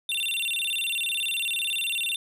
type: tone with vibrato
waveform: square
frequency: 3136 Hz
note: G7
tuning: in tune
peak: -26 dBFS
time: 0.09-2.16 s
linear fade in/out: 2 ms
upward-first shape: square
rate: 18 Hz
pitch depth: 230 cents each way
effects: none